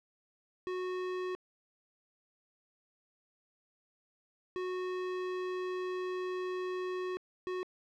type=tone bursts at uneven times; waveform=square; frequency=367.2 Hz; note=F#4; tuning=13 cents flat; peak=-35 dBFS; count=3; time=0.67-1.35 / 4.56-7.17 / 7.47-7.63 s; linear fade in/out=0 ms; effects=low-pass 3000 Hz 12 dB/octave + 12-bit